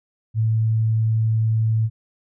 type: tone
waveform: sine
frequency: 111.1 Hz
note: A2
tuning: 17 cents sharp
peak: -16 dBFS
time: 0.34-1.9 s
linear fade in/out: 50 ms
effects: none